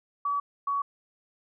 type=tone pair in turn; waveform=sine; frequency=1142 / 1125.6 Hz; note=D6 / C#6; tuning=-49 / +26 cents; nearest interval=unison; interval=25 cents; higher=first; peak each=-25 dBFS; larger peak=neither; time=0.25-0.4 / 0.67-0.82 s; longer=neither; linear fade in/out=5 ms; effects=none